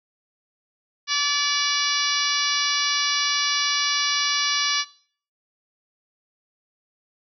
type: harmonic tone with a mistuned harmonic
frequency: 577 Hz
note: D5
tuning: 31 cents flat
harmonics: 2 / 3 / 4 / 5 / 6 / 7 / 8 / 9 / 10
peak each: -29 / -29 / -29 / -29 / -29 / -29 / -29 / -29 / -29 dBFS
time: 1.07-4.85 s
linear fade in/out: 50 ms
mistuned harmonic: 9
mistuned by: -24 cents
effects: noise-tail reverb RT60 0.5 s tail -20 dB re dry